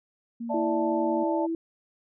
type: tone with pitch glide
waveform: sine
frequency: 233.1 to 234.5 Hz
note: A#3 to A#3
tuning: 0 to +11 cents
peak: -31 dBFS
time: 0.4-1.24 s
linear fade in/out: 10 ms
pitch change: +11 cents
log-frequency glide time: 0.93-1.06 s
type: chord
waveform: sine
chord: D suspended second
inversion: none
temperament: equal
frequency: 587.3 / 659.3 / 880 Hz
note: D5 / E5 / A5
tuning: 0 / 0 / 0 cents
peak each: -29 / -34 / -30 dBFS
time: 0.49-1.47 s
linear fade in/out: 20 ms
type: tone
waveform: sine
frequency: 329.6 Hz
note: E4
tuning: in tune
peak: -26 dBFS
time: 0.54-1.55 s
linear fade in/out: 2 ms
effects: none